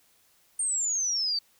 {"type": "exponential sweep", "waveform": "sine", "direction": "down", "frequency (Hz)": [8850, 4543], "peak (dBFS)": -25, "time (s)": [0.59, 1.39], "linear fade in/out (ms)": 5, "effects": ["white hiss -64 dBFS RMS until 1.59 s"]}